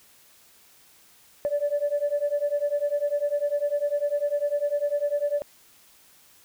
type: beating tone pair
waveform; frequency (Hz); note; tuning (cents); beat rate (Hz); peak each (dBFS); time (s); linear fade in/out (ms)
sine; 576 / 586; D5 / D5; -34 / -4; 10; -25; 1.45-5.42; 0
effects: tanh soft clip ceiling -17 dBFS + white hiss -56 dBFS RMS until 6.44 s